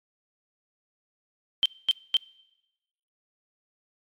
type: tone bursts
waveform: sine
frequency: 3127 Hz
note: G7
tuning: 5 cents flat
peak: -17 dBFS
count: 3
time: 1.63-2.168 s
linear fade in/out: 0 ms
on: 26 ms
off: 230 ms
effects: noise-tail reverb RT60 1.0 s tail -24 dB re dry + MP3 96 kbps